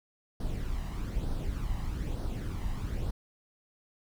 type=noise with flanger; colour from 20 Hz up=brown; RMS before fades=-33 dBFS; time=0.4-3.11 s; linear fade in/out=5 ms; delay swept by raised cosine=0.2 to 1.04 ms; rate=1.1 Hz; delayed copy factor=+0.55; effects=none